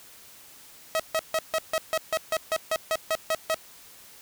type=tone bursts; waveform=sawtooth; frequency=640 Hz; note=D#5; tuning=49 cents sharp; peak=-19 dBFS; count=14; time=0.95-3.544 s; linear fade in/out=0 ms; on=46 ms; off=150 ms; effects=white hiss -50 dBFS RMS until 4.21 s